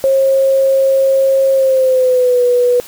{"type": "tone with pitch glide", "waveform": "sine", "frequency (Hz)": [538, 490.5], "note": ["C5", "B4"], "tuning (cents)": [48, -12], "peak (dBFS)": -8, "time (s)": [0.04, 2.8], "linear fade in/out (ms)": 0, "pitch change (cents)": -160, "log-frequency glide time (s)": [1.53, 2.43], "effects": ["white hiss -35 dBFS RMS until 2.87 s"]}